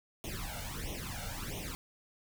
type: noise with flanger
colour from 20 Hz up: pink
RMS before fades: -40 dBFS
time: 0.24-1.75 s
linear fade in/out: 0 ms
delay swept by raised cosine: 0.32 to 1.42 ms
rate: 1.5 Hz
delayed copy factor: +0.95
effects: none